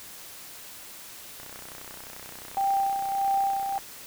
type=click train; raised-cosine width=0.5 ms; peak=-28 dBFS; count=76; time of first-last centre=1.4-3.789 s; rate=31.4 Hz
type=tone with tremolo; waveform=sine; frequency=787 Hz; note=G5; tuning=7 cents sharp; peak=-21 dBFS; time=2.57-3.78 s; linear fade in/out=0 ms; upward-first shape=sine; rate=1.6 Hz; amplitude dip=50%
effects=white hiss -44 dBFS RMS until 4.06 s